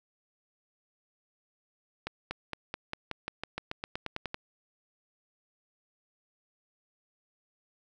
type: accelerating click train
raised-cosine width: 0.3 ms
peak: -18 dBFS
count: 16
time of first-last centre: 2.07-4.344 s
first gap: 240 ms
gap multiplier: 0.93
effects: none